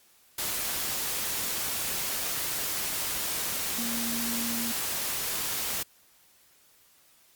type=tone in noise; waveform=sine; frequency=233.1 Hz; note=A#3; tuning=in tune; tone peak=-33 dBFS; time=3.78-4.72 s; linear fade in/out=5 ms; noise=white; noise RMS=-31 dBFS; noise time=0.38-5.83 s; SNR=-5 dB; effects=white hiss -61 dBFS RMS until 7.35 s + Opus 48 kbps